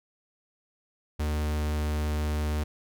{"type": "tone", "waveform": "45% pulse", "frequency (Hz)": 75.5, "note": "D2", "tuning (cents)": 48, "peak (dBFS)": -26, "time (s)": [1.19, 2.64], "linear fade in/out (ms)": 10, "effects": []}